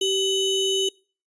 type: ring-modulated tone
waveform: square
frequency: 1686 Hz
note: G#6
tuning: 26 cents sharp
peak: -18 dBFS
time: 0.01-0.89 s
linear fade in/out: 5 ms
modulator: 1300 Hz
effects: noise-tail reverb RT60 0.4 s tail -26 dB re dry + resampled to 22050 Hz